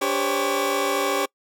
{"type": "tone cluster", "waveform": "25% pulse", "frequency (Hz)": [288.3, 396.4, 509, 543, 1140], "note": ["D4", "G4", "C5", "C#5", "C#6"], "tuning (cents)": [-32, 19, -48, -36, 48], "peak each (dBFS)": [-26, -22, -28, -22, -25], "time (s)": [0.01, 1.26], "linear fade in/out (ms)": 10, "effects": ["noise-tail reverb RT60 0.1 s tail -26 dB re dry"]}